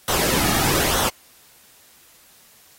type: noise with flanger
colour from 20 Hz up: pink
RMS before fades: -21 dBFS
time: 0.08-1.09 s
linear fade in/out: 2 ms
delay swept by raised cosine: 0.41 to 2.01 ms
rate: 1.1 Hz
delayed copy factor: -0.55
effects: white hiss -52 dBFS RMS until 2.78 s + AAC 48 kbps